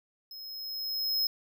square tone with level ramp, 5140 Hz, E8, 45 cents flat, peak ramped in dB -43 to -25 dBFS, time 0.31-1.27 s, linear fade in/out 2 ms, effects none

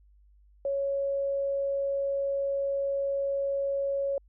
sine tone, 554.4 Hz, C#5, in tune, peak -26 dBFS, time 0.65-4.18 s, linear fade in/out 2 ms, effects added 50 Hz sine -56 dBFS peak until 4.28 s

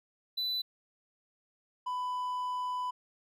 triangle tone pair in turn, 3990 / 997.5 Hz, B7 / B5, +17 / +17 cents, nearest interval 2 octaves, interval 2400 cents, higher first, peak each -29 / -30 dBFS, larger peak first, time 0.37-0.62 / 1.86-2.91 s, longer second, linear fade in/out 10 ms, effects none

